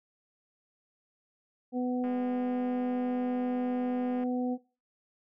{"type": "harmonic tone", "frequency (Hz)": 249.3, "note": "B3", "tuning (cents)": 16, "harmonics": [1, 2, 3], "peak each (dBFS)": [-29, -35, -39], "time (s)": [1.72, 4.58], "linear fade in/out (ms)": 50}
{"type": "click train", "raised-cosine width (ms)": 0.5, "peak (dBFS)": -34, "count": 449, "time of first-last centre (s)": [2.04, 4.236], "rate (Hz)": 204}
{"effects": ["noise-tail reverb RT60 0.3 s tail -17 dB re dry"]}